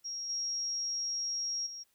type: tone with level steps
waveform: sine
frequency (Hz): 5600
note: F8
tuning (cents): +4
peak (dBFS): -36 / -32 / -41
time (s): 0.04-1.84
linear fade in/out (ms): 20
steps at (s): 0.29 / 1.66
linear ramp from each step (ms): 10
effects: white hiss -73 dBFS RMS until 1.94 s